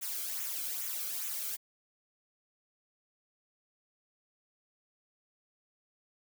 blue noise with flanger, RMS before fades -37 dBFS, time 0.01-1.57 s, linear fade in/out 20 ms, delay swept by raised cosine 0.21 to 1.12 ms, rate 2.4 Hz, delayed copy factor -0.6, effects none

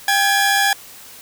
sawtooth tone pair together, 795.7 / 1686 Hz, G5 / G#6, +26 / +26 cents, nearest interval octave + minor second, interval 1300 cents, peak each -13 dBFS, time 0.08-0.73 s, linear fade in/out 2 ms, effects white hiss -40 dBFS RMS until 1.21 s

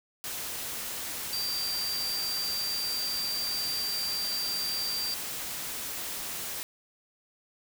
sine tone in noise, 4706 Hz, D8, 3 cents sharp, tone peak -30 dBFS, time 1.33-5.14 s, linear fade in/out 0 ms, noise white, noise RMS -36 dBFS, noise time 0.24-6.63 s, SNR +3 dB, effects none

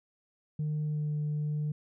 sine tone with pitch glide, 151.7 to 149.87 Hz, D#3 to D3, -44 to +35 cents, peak -27 dBFS, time 0.59-1.72 s, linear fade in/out 5 ms, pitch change -21 cents, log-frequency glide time 0.83-1.08 s, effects tanh soft clip ceiling -27 dBFS

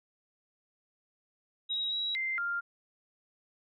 sine tone with pitch steps, 3822 / 3870 / 2086 / 1397 Hz, A#7 / B7 / C7 / F6, +43 / -36 / -6 / 0 cents, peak -30 dBFS, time 1.69-2.61 s, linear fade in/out 20 ms, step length 230 ms, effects none

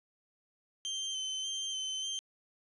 30% pulse tone with vibrato, 3109 Hz, G7, 15 cents flat, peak -32 dBFS, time 0.85-2.19 s, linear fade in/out 0 ms, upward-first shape square, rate 1.7 Hz, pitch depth 21 cents each way, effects resampled to 24000 Hz

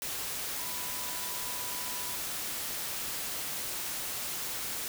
sine tone in noise, 987.8 Hz, B5, in tune, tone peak -46 dBFS, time 0.59-2.15 s, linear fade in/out 0 ms, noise white, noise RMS -36 dBFS, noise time 0.02-4.88 s, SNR -13 dB, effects none

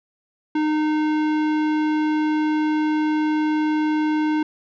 sine tone with tanh clipping, 306.6 Hz, D#4, 25 cents flat, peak -20 dBFS, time 0.55-4.43 s, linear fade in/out 5 ms, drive 17 dB, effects none

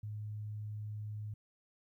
sine tone, 105.9 Hz, G#2, 34 cents sharp, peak -39 dBFS, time 0.03-1.34 s, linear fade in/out 5 ms, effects 13-bit

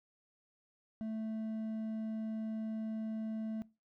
sine tone with hard clipping, 219.9 Hz, A3, 1 cent flat, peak -38 dBFS, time 1.01-3.62 s, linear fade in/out 0 ms, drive 5 dB, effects noise-tail reverb RT60 0.3 s tail -22 dB re dry

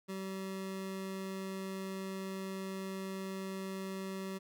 25% pulse tone, 191.5 Hz, G3, 40 cents flat, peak -35 dBFS, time 0.08-4.39 s, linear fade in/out 20 ms, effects none

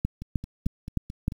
two click trains, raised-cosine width 5 ms, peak -23 / -12 dBFS, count 6 / 5, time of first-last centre 0.22-1.321 / 0.05-1.281 s, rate 4.54 / 3.25 Hz, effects 8-bit

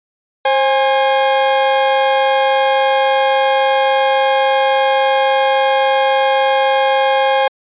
40% pulse tone pair together, 532.8 / 821 Hz, C5 / G#5, +31 / -20 cents, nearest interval perfect fifth, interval 749 cents, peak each -13 dBFS, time 0.45-7.48 s, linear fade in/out 5 ms, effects resampled to 8000 Hz

